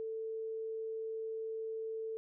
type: tone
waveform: sine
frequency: 444.4 Hz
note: A4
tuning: 17 cents sharp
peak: -37 dBFS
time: 0-2.17 s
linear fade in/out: 0 ms
effects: none